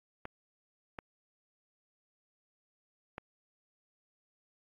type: clicks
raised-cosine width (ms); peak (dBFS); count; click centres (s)
0.5; -25; 3; 0.254 / 0.988 / 3.181
effects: AAC 32 kbps